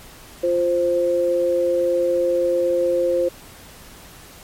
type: tone pair together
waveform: sine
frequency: 348.6 / 523.3 Hz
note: F4 / C5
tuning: -3 / 0 cents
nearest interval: perfect fifth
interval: 703 cents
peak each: -22 / -17 dBFS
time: 0.43-3.29 s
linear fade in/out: 10 ms
effects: pink hiss -43 dBFS RMS until 4.43 s + MP3 64 kbps

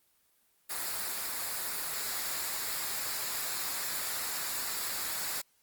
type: noise with comb filter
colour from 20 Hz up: white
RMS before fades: -35 dBFS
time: 0.69-5.42 s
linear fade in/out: 20 ms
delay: 0.33 ms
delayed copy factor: -0.5
effects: white hiss -70 dBFS RMS until 5.62 s + Opus 24 kbps

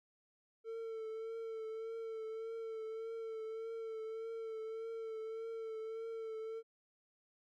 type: tone with vibrato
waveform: triangle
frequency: 447.4 Hz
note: A4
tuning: 29 cents sharp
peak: -39 dBFS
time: 0.64-6.63 s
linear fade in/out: 50 ms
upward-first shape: triangle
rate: 1.7 Hz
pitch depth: 33 cents each way
effects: none

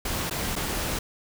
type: noise with dropouts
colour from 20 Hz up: pink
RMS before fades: -29 dBFS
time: 0.05-0.99 s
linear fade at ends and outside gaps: 5 ms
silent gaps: 0.298-0.309 / 0.556-0.561 s
effects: none

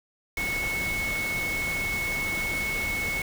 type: tone in noise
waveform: sine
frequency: 2200 Hz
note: C#7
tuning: 14 cents flat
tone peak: -27 dBFS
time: 0.37-3.22 s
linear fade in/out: 2 ms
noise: pink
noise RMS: -34 dBFS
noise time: 0.37-3.22 s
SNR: +4 dB
effects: none

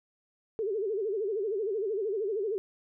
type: tone with vibrato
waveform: sine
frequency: 415.3 Hz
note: G#4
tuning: in tune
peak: -28 dBFS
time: 0.59-2.58 s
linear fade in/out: 0 ms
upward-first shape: sine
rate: 13 Hz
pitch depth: 160 cents each way
effects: none

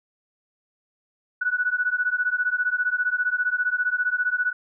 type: beating tone pair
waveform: sine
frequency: 1470 / 1485 Hz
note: F#6 / F#6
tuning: -12 / +6 cents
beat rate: 15 Hz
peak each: -24 dBFS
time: 1.41-4.53 s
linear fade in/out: 10 ms
effects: none

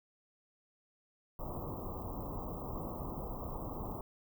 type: band-stop noise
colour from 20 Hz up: pink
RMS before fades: -41 dBFS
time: 1.39-4.01 s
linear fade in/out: 2 ms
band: 1200 to 16000 Hz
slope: 96 dB/octave
effects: none

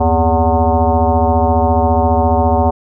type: tone with frequency modulation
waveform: sine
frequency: 407.7 Hz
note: G#4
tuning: 32 cents flat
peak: -9 dBFS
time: 0-2.71 s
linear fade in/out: 10 ms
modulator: 166 Hz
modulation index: 3
effects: none

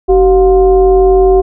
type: tone with frequency modulation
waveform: sine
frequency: 380 Hz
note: F#4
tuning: 46 cents sharp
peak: -4 dBFS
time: 0.08-1.42 s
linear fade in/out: 20 ms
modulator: 334 Hz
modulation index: 0.69
effects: none

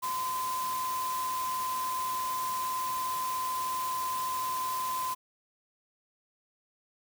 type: tone in noise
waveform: sine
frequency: 1026 Hz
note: C6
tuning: 34 cents flat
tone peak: -30 dBFS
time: 0.02-5.15 s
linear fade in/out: 20 ms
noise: white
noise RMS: -40 dBFS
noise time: 0.02-5.15 s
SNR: +7 dB
effects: none

